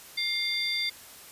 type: tone cluster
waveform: sine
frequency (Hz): 2112 / 3566 / 4733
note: C7 / A7 / D8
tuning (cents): +16 / +22 / +13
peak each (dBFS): -31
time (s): 0.17-0.9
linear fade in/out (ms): 10
effects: white hiss -48 dBFS RMS until 1.31 s + resampled to 32000 Hz